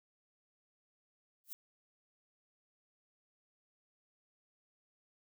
violet noise with exponential growth, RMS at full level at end -40 dBFS, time 1.44-1.53 s, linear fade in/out 0 ms, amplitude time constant 19 ms, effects none

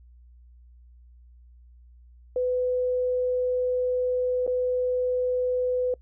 sine tone with dropouts, 501 Hz, B4, 25 cents sharp, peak -22 dBFS, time 2.36-5.94 s, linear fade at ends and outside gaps 2 ms, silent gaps 4.466-4.476 s, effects noise-tail reverb RT60 0.1 s tail -25 dB re dry + added 60 Hz sine -49 dBFS peak until 6.01 s

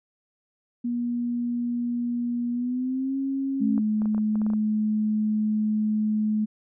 sine tone with pitch glide, 240 to 271 Hz, B3 to C#4, -49 to -39 cents, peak -24 dBFS, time 0.84-3.8 s, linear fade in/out 10 ms, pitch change +210 cents, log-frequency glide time 2.52-3.16 s
sine tone, 214.1 Hz, A3, 47 cents flat, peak -21 dBFS, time 3.6-6.46 s, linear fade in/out 20 ms
clicks, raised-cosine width 1 ms, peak -26 dBFS, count 10, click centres 3.779 / 4.019 / 4.057 / 4.147 / 4.18 / 4.356 / 4.417 / 4.465 / 4.502 / 4.535 s
effects none

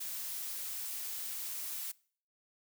blue noise, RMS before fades -40 dBFS, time 0-1.92 s, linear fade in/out 10 ms, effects noise-tail reverb RT60 0.5 s tail -23 dB re dry

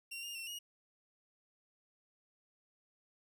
sawtooth tone with pitch steps, 2754 / 2822 / 2711 / 2877 Hz, F7 / F7 / E7 / F#7, -25 / +17 / +48 / -49 cents, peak -39 dBFS, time 0.11-0.59 s, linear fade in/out 10 ms, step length 120 ms, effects none

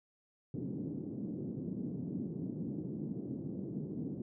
pink band-pass noise, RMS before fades -40 dBFS, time 0.54-4.22 s, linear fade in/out 2 ms, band 150 to 320 Hz, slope 24 dB/octave, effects none

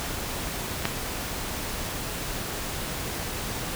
clicks, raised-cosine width 0.3 ms, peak -17 / -7 dBFS, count 2, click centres 0.823 / 0.854 s, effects pink hiss -32 dBFS RMS until 3.75 s

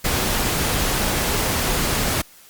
pink noise, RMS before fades -21 dBFS, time 0.04-2.22 s, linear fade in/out 10 ms, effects white hiss -48 dBFS RMS until 2.49 s + Opus 48 kbps

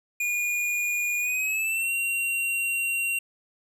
square tone with pitch glide, 2437 to 2751 Hz, D#7 to F7, -37 to -27 cents, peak -25 dBFS, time 0.2-3.19 s, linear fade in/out 5 ms, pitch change +210 cents, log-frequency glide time 1.19-1.92 s, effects none

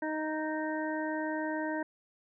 harmonic tone with a mistuned harmonic, 311.1 Hz, D#4, in tune, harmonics 1 / 2 / 3 / 5 / 6, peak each -34 / -37 / -39 / -41 / -42 dBFS, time 0.02-1.83 s, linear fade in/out 5 ms, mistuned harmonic 6, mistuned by -16 cents, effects none

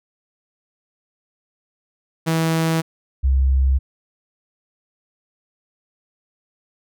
sawtooth / sine tone pair in turn, 162.5 / 66.45 Hz, E3 / C2, -24 / +27 cents, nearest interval octave + minor third, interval 1549 cents, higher first, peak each -13 dBFS, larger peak neither, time 2.26-2.82 / 3.23-3.79 s, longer neither, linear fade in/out 20 ms, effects none

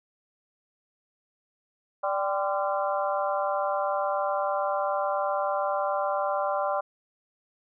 harmonic tone with a mistuned harmonic, 196 Hz, G3, in tune, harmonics 3 / 4 / 5 / 6 / 7, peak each -28 / -30 / -32 / -34 / -35 dBFS, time 2.03-6.81 s, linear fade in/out 10 ms, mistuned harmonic 5, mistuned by +81 cents, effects none

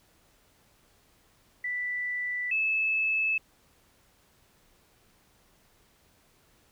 sine tone pair in turn, 1975.5 / 2609 Hz, B6 / E7, 0 / -18 cents, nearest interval perfect fourth, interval 482 cents, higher second, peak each -29 / -24 dBFS, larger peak second, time 1.64-2.51 / 2.51-3.38 s, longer neither, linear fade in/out 5 ms, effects pink hiss -64 dBFS RMS until 6.71 s

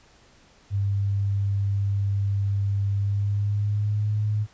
sine tone with pitch glide, 99.7 to 105.63 Hz, G2 to G#2, +30 to +30 cents, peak -21 dBFS, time 0.7-4.47 s, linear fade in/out 50 ms, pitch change +100 cents, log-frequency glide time 2.93-4.17 s, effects pink hiss -56 dBFS RMS until 4.53 s + resampled to 16000 Hz

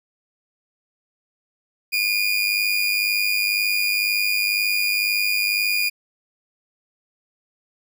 30% pulse tone with amplitude modulation, 2431 Hz, D#7, 41 cents flat, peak -14 dBFS, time 1.92-5.9 s, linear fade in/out 20 ms, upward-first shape sine, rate 102 Hz, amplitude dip 55%, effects none

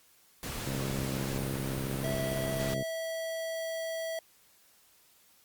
pink noise, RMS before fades -38 dBFS, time 0.43-2.74 s, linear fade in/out 0 ms
harmonic tone, 67 Hz, C2, 42 cents sharp, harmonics 2 / 3 / 4 / 5 / 6 / 7 / 8 / 9, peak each -35 / -39 / -41 / -43 / -45 / -46 / -47 / -48 dBFS, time 0.66-2.83 s, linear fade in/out 10 ms
square tone, 653 Hz, E5, 17 cents flat, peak -34 dBFS, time 2.04-4.19 s, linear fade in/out 2 ms
effects white hiss -63 dBFS RMS until 5.44 s + Opus 48 kbps

